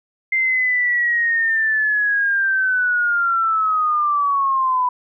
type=linear sweep; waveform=sine; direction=down; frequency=2093 to 987.8 Hz; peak=-15 dBFS; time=0.32-4.89 s; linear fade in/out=5 ms; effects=none